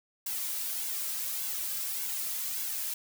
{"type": "noise with flanger", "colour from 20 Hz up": "blue", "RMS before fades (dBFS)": -34, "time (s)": [0.26, 2.94], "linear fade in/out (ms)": 5, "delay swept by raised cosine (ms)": [1.6, 2.8], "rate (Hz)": 1.7, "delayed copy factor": -0.65, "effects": []}